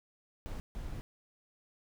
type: noise bursts at uneven times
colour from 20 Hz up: brown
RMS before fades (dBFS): -40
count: 2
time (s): 0.46-0.6 / 0.75-1.01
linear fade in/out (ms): 0
effects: none